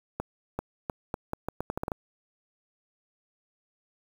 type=accelerating click train; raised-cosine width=1 ms; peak=-16 dBFS; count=12; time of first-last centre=0.2-1.918 s; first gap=390 ms; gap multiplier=0.79; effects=7-bit